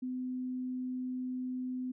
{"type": "tone", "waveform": "sine", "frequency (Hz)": 254, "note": "B3", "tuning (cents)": 49, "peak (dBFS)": -34, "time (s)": [0.02, 1.92], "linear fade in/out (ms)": 10, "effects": []}